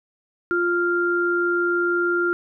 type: tone pair together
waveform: sine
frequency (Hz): 349.2 / 1393.1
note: F4 / F6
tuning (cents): 0 / -5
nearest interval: 2 octaves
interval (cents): 2395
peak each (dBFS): -21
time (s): 0.51-2.33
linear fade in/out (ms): 0
effects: none